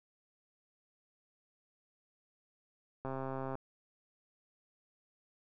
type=click train; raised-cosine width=1 ms; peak=-26 dBFS; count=68; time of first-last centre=3.05-3.554 s; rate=133 Hz; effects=none

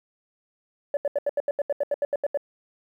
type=tone bursts; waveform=sine; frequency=574 Hz; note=D5; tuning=40 cents flat; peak=-19 dBFS; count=14; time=0.94-2.374 s; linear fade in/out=2 ms; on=30 ms; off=78 ms; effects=tanh soft clip ceiling -18 dBFS + 10-bit

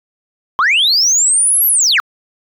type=linear two-way sweep; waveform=sine; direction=up then down; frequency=1009 to 11860 to 1140 Hz; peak=-7 dBFS; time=0.59-2 s; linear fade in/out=0 ms; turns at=1.67 s; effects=tanh soft clip ceiling -7 dBFS

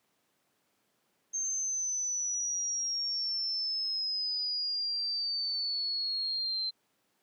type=exponential sweep; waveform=sine; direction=down; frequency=6370 to 4100 Hz; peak=-30 dBFS; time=1.33-6.71 s; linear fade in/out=20 ms; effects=pink hiss -74 dBFS RMS until 7.22 s + high-pass 200 Hz 12 dB/octave

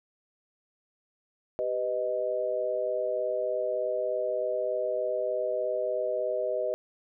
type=chord; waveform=sine; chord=G augmented; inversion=none; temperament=equal with one note detuned; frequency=392 / 499 / 622.3 Hz; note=G4 / B4 / D#5; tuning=0 / +18 / 0 cents; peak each=-35 / -31 / -29 dBFS; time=1.59-6.74 s; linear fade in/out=0 ms; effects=none

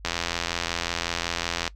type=click train; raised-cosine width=0.2 ms; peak=-8 dBFS; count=140; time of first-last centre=0.05-1.678 s; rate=85.4 Hz; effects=noise-tail reverb RT60 0.1 s tail -20 dB re dry + added 50 Hz sine -43 dBFS peak until 1.75 s

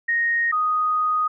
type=tone pair in turn; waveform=sine; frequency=1864.7 / 1244.5 Hz; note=A#6 / D#6; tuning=0 / 0 cents; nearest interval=perfect fifth; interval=700 cents; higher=first; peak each=-18 dBFS; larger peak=neither; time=0.08-0.52 / 0.52-1.28 s; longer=second; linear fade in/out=10 ms; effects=none

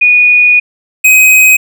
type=tone pair in turn; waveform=sine / square; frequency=2462 / 2522 Hz; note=D#7 / D#7; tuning=-19 / +23 cents; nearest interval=unison; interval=42 cents; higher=second; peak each=-3 dBFS; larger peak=neither; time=0.01-0.6 / 1.04-1.57 s; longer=first; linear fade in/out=10 ms; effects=none

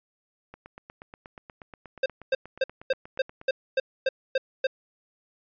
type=click train; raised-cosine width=0.5 ms; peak=-28 dBFS; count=25; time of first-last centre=0.54-3.414 s; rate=8.35 Hz
type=tone bursts; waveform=square; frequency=528 Hz; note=C5; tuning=16 cents sharp; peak=-21 dBFS; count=10; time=2.03-4.67 s; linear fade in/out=5 ms; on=30 ms; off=260 ms
effects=resampled to 11025 Hz

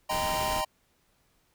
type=chord; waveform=square; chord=C minor seventh; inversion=first; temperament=equal with one note detuned; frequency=622.3 / 784 / 932.3 / 1025 Hz; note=Eb5 / G5 / Bb5 / C6; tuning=0 / 0 / 0 / -36 cents; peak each=-34 dBFS; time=0.09-0.65 s; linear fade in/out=10 ms
type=band-stop noise; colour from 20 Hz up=pink; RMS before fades=-36 dBFS; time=0.1-0.62 s; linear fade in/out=20 ms; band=530 to 1100 Hz; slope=48 dB/octave
effects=pink hiss -69 dBFS RMS until 1.54 s

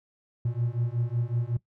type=beating tone pair; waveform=triangle; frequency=116.54 / 121.94 Hz; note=A#2 / B2; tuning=0 / -22 cents; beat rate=5.4 Hz; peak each=-27 dBFS; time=0.45-1.57 s; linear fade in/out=5 ms; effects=noise-tail reverb RT60 0.1 s tail -18 dB re dry

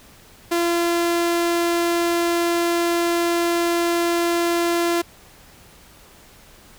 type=tone; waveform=sawtooth; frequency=342.2 Hz; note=F4; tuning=35 cents flat; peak=-14 dBFS; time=0.51-5.02 s; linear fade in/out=10 ms; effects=pink hiss -48 dBFS RMS until 6.78 s

